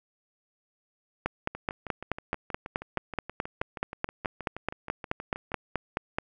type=two click trains; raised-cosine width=0.5 ms; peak=-22 / -12 dBFS; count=26 / 24; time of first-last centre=1.55-5.518 / 1.26-6.185 s; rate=6.3 / 4.67 Hz; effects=none